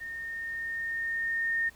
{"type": "tone with level ramp", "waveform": "sine", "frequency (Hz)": 1832, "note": "A#6", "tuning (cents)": -31, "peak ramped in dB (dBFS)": [-36, -25], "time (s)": [0, 1.7], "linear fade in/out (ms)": 20, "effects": ["added 60 Hz sine -58 dBFS peak until 1.75 s", "pink hiss -57 dBFS RMS until 1.75 s"]}